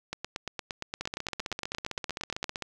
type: two click trains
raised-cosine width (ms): 0.2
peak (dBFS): -16 / -16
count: 21 / 26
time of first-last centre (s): 0.13-2.442 / 1.01-2.623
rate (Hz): 8.65 / 15.5
effects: none